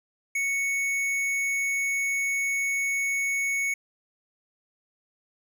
sine tone with tanh clipping, 2217 Hz, C#7, in tune, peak -26 dBFS, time 0.35-3.74 s, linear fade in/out 5 ms, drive 14 dB, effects none

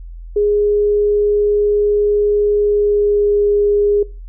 sine tone with pitch glide, 414.1 to 410.8 Hz, G#4 to G#4, -5 to -19 cents, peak -11 dBFS, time 0.36-4.03 s, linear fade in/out 5 ms, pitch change -14 cents, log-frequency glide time 2.58-3.43 s, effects noise-tail reverb RT60 0.3 s tail -21 dB re dry + added 42 Hz sine -29 dBFS peak until 4.28 s

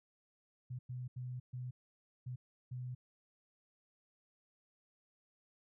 sine tone bursts at uneven times, 125.4 Hz, B2, 27 cents sharp, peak -40 dBFS, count 6, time 0.7-0.79 / 0.89-1.08 / 1.16-1.4 / 1.53-1.71 / 2.26-2.36 / 2.71-2.95 s, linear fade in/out 10 ms, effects none

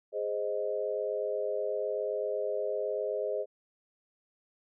sine chord, Ab major, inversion none, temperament equal, 415.3 / 523.3 / 622.3 Hz, Ab4 / C5 / Eb5, 0 / 0 / 0 cents, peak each -34 dBFS, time 0.12-3.46 s, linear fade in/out 50 ms, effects none

